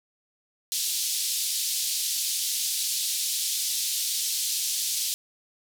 pink band-pass noise, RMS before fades -28 dBFS, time 0.72-5.14 s, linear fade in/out 0 ms, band 3700 to 14000 Hz, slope 24 dB/octave, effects none

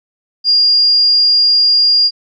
sine tone, 4821 Hz, D8, 45 cents sharp, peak -7 dBFS, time 0.44-2.11 s, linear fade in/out 50 ms, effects none

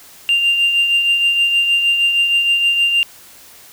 sine tone with tremolo, 2789 Hz, F7, 3 cents flat, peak -8 dBFS, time 0.29-3.03 s, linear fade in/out 0 ms, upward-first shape triangle, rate 6.4 Hz, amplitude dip 55%, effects tanh soft clip ceiling -8 dBFS + white hiss -42 dBFS RMS until 3.72 s

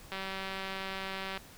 click train, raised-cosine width 0.3 ms, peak -22 dBFS, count 242, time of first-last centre 0.12-1.375 s, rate 192 Hz, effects pink hiss -53 dBFS RMS until 1.57 s

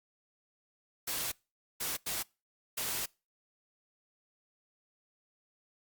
white noise bursts at uneven times, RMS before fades -35 dBFS, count 4, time 1.07-1.32 / 1.8-1.97 / 2.06-2.23 / 2.77-3.06 s, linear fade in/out 10 ms, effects noise-tail reverb RT60 0.3 s tail -25 dB re dry + Opus 48 kbps

